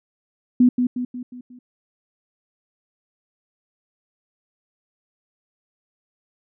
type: tone with echo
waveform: sine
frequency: 247.9 Hz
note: B3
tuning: 7 cents sharp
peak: -10 dBFS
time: 0.6-0.69 s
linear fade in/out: 5 ms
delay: 180 ms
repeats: 5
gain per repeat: -6 dB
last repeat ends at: 1.59 s
effects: none